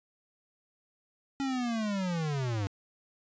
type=linear sweep; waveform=square; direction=down; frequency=277.2 to 95.5 Hz; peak=-30 dBFS; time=1.4-2.67 s; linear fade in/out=0 ms; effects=resampled to 16000 Hz